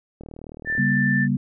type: click train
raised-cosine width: 2 ms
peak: -25 dBFS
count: 23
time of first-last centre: 0.21-0.777 s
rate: 38.8 Hz
type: tone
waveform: sine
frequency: 1772 Hz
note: A6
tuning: 12 cents sharp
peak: -21 dBFS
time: 0.65-1.28 s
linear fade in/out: 50 ms
type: chord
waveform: sine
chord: G diminished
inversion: second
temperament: equal with one note detuned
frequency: 138.59 / 196 / 238.3 Hz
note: Db3 / G3 / Bb3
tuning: 0 / 0 / +38 cents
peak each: -23 dBFS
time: 0.78-1.37 s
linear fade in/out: 5 ms
effects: none